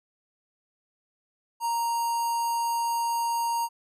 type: tone with notch filter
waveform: square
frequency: 932.3 Hz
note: A#5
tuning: in tune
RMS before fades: -27 dBFS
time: 1.6-3.69 s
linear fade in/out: 50 ms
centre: 3200 Hz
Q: 1.1
effects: resampled to 32000 Hz